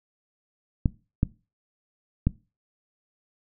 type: clicks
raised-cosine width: 5 ms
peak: -8 dBFS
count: 3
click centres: 0.858 / 1.231 / 2.27 s
effects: noise-tail reverb RT60 0.3 s tail -20 dB re dry